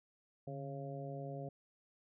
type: harmonic tone with a mistuned harmonic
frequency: 137.6 Hz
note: C#3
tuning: 12 cents flat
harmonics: 1 / 2 / 3 / 4 / 5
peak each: -44 / -51 / -50 / -48 / -50 dBFS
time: 0.47-1.49 s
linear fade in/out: 5 ms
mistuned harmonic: 1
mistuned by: +79 cents
effects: none